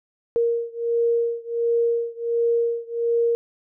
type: beating tone pair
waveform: sine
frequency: 466.8 / 468.2 Hz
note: A#4 / A#4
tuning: +2 / +8 cents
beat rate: 1.4 Hz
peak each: -22 / -23 dBFS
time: 0.36-3.35 s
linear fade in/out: 0 ms
effects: none